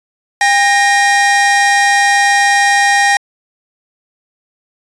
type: tone pair together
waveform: 45% pulse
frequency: 803.7 / 1869 Hz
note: G5 / A#6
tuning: +43 / +4 cents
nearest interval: octave + minor third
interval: 1461 cents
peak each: -11 dBFS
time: 0.41-3.17 s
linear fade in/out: 2 ms
effects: resampled to 22050 Hz